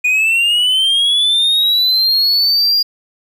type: linear sweep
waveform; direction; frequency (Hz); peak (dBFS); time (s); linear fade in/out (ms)
triangle; up; 2449 to 4837; -9; 0.04-2.83; 10
effects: none